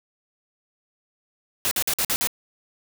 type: noise bursts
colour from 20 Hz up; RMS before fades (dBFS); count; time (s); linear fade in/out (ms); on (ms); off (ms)
white; -23; 6; 1.65-2.272; 0; 62; 50
effects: none